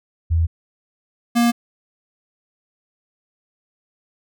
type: tone pair in turn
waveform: sine / square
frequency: 82.41 / 236.5 Hz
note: E2 / A#3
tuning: 0 / +25 cents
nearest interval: octave + tritone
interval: 1825 cents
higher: second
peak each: -14 dBFS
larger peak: neither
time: 0.3-0.47 / 1.35-1.52 s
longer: neither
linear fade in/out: 20 ms
effects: none